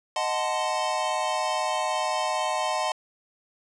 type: chord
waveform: square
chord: D# diminished seventh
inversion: none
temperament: equal with one note detuned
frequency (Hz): 622.3 / 740 / 880 / 1035.7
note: D#5 / F#5 / A5 / C6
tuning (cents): 0 / 0 / 0 / -18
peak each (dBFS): -31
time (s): 0.16-2.92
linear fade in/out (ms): 2
effects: resampled to 22050 Hz